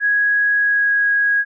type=tone with pitch glide; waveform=sine; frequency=1661.2 to 1650.7 Hz; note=G#6 to G#6; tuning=0 to -11 cents; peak=-13 dBFS; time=0-1.45 s; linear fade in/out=50 ms; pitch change=-11 cents; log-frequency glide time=0.57-0.94 s; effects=none